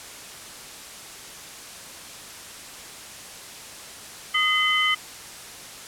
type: tone cluster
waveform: sine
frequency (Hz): 1243 / 2045 / 3054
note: D#6 / C7 / G7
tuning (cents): -2 / -40 / -46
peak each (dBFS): -25 / -22 / -23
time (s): 4.34-4.95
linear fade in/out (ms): 10
effects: white hiss -40 dBFS RMS until 5.87 s + low-pass 10000 Hz 12 dB/octave